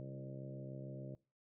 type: harmonic tone with a mistuned harmonic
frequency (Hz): 66.8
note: C2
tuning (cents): +36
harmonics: 2 / 3 / 4 / 5 / 6 / 7 / 8 / 9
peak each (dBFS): -46 / -54 / -57 / -54 / -61 / -61 / -57 / -55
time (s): 0-1.15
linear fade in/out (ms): 0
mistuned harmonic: 3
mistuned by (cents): -23
effects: noise-tail reverb RT60 0.3 s tail -22 dB re dry